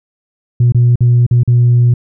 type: tone with dropouts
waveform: sine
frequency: 121 Hz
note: B2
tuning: 35 cents flat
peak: -4 dBFS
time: 0.6-1.94 s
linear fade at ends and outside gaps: 5 ms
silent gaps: 0.722-0.746 / 0.957-1.006 / 1.265-1.31 / 1.434-1.476 s
effects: tanh soft clip ceiling -3 dBFS